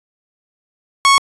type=tone; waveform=sawtooth; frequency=1104 Hz; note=C#6; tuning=7 cents flat; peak=-4 dBFS; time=1.05-1.18 s; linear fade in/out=0 ms; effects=resampled to 22050 Hz